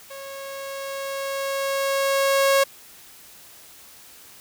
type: tone with level ramp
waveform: sawtooth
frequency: 548 Hz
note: C#5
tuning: 20 cents flat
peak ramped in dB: -32 to -11 dBFS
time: 0.1-2.64 s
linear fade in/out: 10 ms
effects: white hiss -47 dBFS RMS until 4.4 s